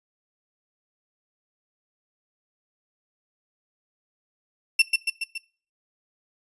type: tone with echo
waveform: 35% pulse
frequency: 2701 Hz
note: E7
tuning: 42 cents sharp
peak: -12 dBFS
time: 4.79-4.82 s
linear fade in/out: 5 ms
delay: 140 ms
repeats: 4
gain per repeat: -4 dB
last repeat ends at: 5.38 s
effects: noise-tail reverb RT60 0.4 s tail -21 dB re dry + resampled to 24000 Hz